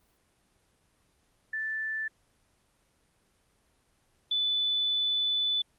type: tone pair in turn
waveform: sine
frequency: 1760 / 3490 Hz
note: A6 / A7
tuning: 0 / -15 cents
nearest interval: octave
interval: 1185 cents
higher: second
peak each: -30 / -25 dBFS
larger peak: second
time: 1.53-2.08 / 4.31-5.62 s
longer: second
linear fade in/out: 5 ms
effects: pink hiss -69 dBFS RMS until 5.78 s + Opus 24 kbps